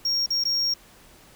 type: tone with dropouts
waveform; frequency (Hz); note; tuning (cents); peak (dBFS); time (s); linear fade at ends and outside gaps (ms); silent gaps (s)
triangle; 5570; F8; -5; -20; 0.05-0.74; 5; 0.262-0.304 / 0.439-0.452
effects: pink hiss -52 dBFS RMS until 1.35 s